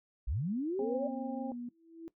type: linear sweep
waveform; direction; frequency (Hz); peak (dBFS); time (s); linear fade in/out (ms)
sine; up; 43.65 to 593; -31; 0.27-1.08; 10
type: harmonic tone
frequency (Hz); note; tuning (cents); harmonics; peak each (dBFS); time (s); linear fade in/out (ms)
266.9; C4; +35; 1 / 2 / 3; -39 / -42 / -44; 0.79-1.52; 2
type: tone with pitch glide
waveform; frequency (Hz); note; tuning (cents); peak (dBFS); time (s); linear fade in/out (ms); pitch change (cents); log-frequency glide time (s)
sine; 243.5 to 241.7; B3 to B3; -24 to -37; -38; 0.81-1.69; 5; -13; 0.99-1.29
type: tone with exponential growth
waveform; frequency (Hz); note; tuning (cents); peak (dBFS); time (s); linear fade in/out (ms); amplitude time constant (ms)
sine; 329.6; E4; 0; -39; 1.62-2.08; 0; 100
effects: noise-tail reverb RT60 0.1 s tail -17 dB re dry